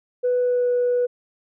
sine tone with pitch glide, 494.9 to 490.3 Hz, B4 to B4, +4 to -13 cents, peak -16 dBFS, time 0.23-1.07 s, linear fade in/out 20 ms, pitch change -17 cents, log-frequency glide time 0.39-0.7 s, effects tanh soft clip ceiling -14 dBFS

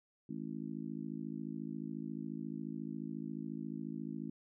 harmonic tone, 54.2 Hz, A1, 25 cents flat, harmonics 3 / 4 / 5 / 6, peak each -46 / -43 / -44 / -48 dBFS, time 0.29-4.3 s, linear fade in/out 5 ms, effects none

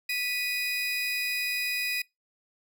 30% pulse tone pair together, 1971 / 2488 Hz, B6 / D#7, -4 / -1 cents, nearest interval major third, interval 403 cents, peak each -32 / -26 dBFS, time 0.09-2.02 s, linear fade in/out 5 ms, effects noise-tail reverb RT60 0.2 s tail -25 dB re dry

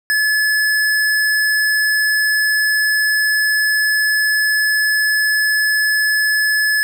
square tone, 1716 Hz, A6, 44 cents flat, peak -14 dBFS, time 0.1-6.83 s, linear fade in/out 0 ms, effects none

